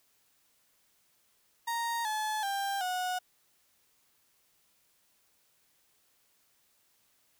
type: tone with pitch steps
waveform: 35% pulse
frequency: 932 / 859.6 / 792.8 / 731.2 Hz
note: A#5 / A5 / G5 / F#5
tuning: -1 / -41 / +19 / -21 cents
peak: -29 dBFS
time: 1.67-3.19 s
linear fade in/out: 10 ms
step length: 380 ms
effects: white hiss -70 dBFS RMS until 7.39 s